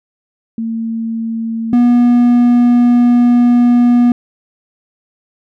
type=tone pair in turn; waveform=sine / triangle; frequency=226.6 / 241.9 Hz; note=A#3 / B3; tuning=-49 / -36 cents; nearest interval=minor second; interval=113 cents; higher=second; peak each=-16 / -4 dBFS; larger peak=second; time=0.58-1.73 / 1.73-4.12 s; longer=second; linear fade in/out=2 ms; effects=none